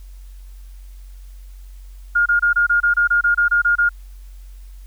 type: tone bursts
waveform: sine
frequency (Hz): 1419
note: F6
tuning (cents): +27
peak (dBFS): -12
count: 13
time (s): 2.15-3.892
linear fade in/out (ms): 10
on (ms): 110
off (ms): 26
effects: added 46 Hz sine -35 dBFS peak until 4.86 s + white hiss -56 dBFS RMS until 4.86 s